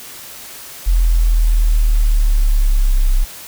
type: linear sweep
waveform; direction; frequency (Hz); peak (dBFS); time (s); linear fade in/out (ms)
sine; down; 42.65 to 32.02; -9; 0.86-3.25; 20
effects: white hiss -34 dBFS RMS until 3.47 s